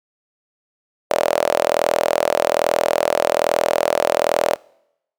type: tone with high-pass filter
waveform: sawtooth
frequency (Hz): 41.2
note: E1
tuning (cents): 0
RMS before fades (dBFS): -18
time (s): 1.1-4.56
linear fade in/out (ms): 10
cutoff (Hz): 590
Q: 5.8
effects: noise-tail reverb RT60 0.8 s tail -26 dB re dry

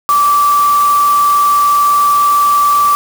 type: tone in noise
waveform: sine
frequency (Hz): 1162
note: D6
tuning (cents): -19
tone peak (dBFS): -7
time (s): 0.09-2.95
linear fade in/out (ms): 0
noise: white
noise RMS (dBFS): -24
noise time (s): 0.09-2.95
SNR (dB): +14
effects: none

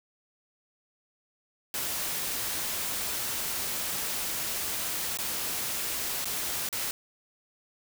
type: noise with dropouts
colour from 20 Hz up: white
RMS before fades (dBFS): -32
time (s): 1.74-6.91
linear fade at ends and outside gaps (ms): 1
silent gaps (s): 5.172-5.187 / 6.245-6.255 / 6.689-6.727
effects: none

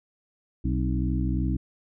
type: harmonic tone with a mistuned harmonic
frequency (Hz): 62.9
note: B1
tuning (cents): +32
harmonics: 1 / 2 / 3 / 4 / 5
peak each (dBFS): -26 / -29 / -31 / -32 / -33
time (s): 0.64-1.57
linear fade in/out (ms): 10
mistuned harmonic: 4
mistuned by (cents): +72
effects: none

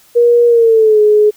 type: tone with pitch glide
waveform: sine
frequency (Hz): 476.3 to 421.9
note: A#4 to G#4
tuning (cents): +37 to +27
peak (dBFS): -5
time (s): 0.15-1.31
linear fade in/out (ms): 20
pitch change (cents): -210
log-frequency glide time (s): 0.47-1.01
effects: white hiss -47 dBFS RMS until 1.36 s

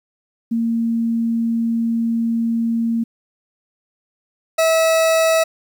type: tone pair in turn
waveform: sine / 40% pulse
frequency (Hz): 230 / 648.5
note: A#3 / E5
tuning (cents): -23 / -28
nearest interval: octave + tritone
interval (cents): 1795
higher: second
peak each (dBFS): -16 / -12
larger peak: second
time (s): 0.51-3.04 / 4.58-5.44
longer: first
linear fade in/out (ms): 10
effects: 9-bit

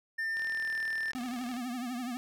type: tone with pitch glide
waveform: triangle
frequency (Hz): 1798 to 1783.5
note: A6 to A6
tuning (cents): +37 to +23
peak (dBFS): -29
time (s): 0.18-1.12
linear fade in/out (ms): 10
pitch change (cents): -14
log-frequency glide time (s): 0.44-0.69
type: click train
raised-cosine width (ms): 0.2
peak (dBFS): -29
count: 48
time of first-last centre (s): 0.37-1.566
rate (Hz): 39.3
type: tone with vibrato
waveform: square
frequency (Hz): 246.9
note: B3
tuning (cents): 0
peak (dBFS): -35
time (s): 1.15-2.17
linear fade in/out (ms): 0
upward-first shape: triangle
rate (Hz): 12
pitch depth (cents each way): 110
effects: none

